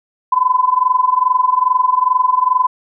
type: tone with amplitude modulation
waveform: sine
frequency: 1011 Hz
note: B5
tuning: 40 cents sharp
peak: -7 dBFS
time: 0.32-2.67 s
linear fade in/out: 5 ms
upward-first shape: sine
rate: 22.4 Hz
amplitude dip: 85%
effects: none